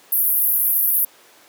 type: band-pass noise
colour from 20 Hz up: pink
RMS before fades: -18 dBFS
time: 0.12-1.05 s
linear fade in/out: 5 ms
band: 11000 to 16000 Hz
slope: 96 dB/octave
effects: pink hiss -49 dBFS RMS until 1.48 s + high-pass 400 Hz 12 dB/octave